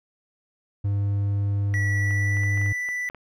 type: tone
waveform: triangle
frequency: 100.6 Hz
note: G2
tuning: 45 cents sharp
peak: -19 dBFS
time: 0.84-2.73 s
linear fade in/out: 10 ms
type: tone with pitch glide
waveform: triangle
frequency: 1943 to 1978.1 Hz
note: B6 to B6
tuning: -29 to +2 cents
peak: -24 dBFS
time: 1.74-3.09 s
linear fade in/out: 0 ms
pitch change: +31 cents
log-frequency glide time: 1.85-2.52 s
type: clicks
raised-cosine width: 0.5 ms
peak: -27 dBFS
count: 9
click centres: 2.108 / 2.37 / 2.435 / 2.575 / 2.615 / 2.661 / 2.888 / 3.099 / 3.147 s
effects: none